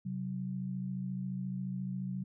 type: tone pair together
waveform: sine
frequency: 132.8 / 187.1 Hz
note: C3 / F#3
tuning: +26 / +20 cents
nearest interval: tritone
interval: 594 cents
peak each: -39 / -36 dBFS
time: 0.05-2.24 s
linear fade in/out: 10 ms
effects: none